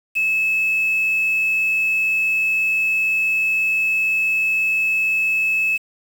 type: tone with quantisation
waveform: sine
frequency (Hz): 2603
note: E7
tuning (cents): -22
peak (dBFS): -16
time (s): 0.15-5.78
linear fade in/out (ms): 20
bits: 6
effects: none